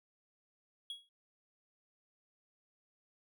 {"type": "tone with exponential decay", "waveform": "triangle", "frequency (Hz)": 3322, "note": "G#7", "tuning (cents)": 0, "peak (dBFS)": -36, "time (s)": [0.9, 1.09], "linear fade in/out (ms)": 2, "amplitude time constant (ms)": 41, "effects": []}